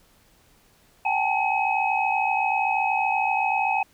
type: tone cluster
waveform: sine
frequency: 762 / 815 / 883 / 2545 Hz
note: G5 / G#5 / A5 / D#7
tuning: -49 / -33 / +6 / +39 cents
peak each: -26 dBFS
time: 1.05-3.83 s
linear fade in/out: 5 ms
effects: pink hiss -59 dBFS RMS until 3.93 s